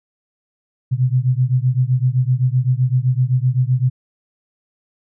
sine beating tone pair, 123.9 / 131.7 Hz, B2 / C3, +6 / +12 cents, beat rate 7.8 Hz, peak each -16 / -17 dBFS, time 0.91-3.9 s, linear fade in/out 20 ms, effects none

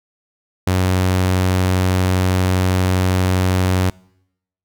sawtooth tone, 92.5 Hz, F#2, in tune, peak -10 dBFS, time 0.67-3.9 s, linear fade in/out 5 ms, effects noise-tail reverb RT60 0.8 s tail -25 dB re dry

